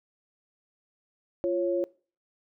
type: tone pair together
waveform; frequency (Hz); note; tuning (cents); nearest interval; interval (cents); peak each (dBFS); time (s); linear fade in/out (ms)
sine; 346.5 / 550; F4 / C#5; -14 / -14; minor sixth; 800; -27; 1.44-1.84; 0
effects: noise-tail reverb RT60 0.4 s tail -22 dB re dry